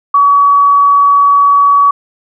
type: tone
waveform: sine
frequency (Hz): 1134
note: C#6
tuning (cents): +39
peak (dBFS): -4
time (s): 0.14-1.91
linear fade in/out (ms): 5
effects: none